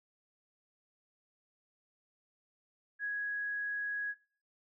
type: tone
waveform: sine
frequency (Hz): 1664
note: G#6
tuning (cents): +3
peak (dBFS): -33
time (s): 2.99-4.15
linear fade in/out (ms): 50
effects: noise-tail reverb RT60 0.4 s tail -17 dB re dry